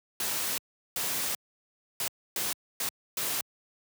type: noise bursts at uneven times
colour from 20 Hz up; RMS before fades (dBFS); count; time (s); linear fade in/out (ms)
white; -31; 6; 0.2-0.58 / 0.96-1.35 / 2-2.08 / 2.36-2.53 / 2.8-2.89 / 3.17-3.41; 2
effects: high-pass 100 Hz 12 dB/octave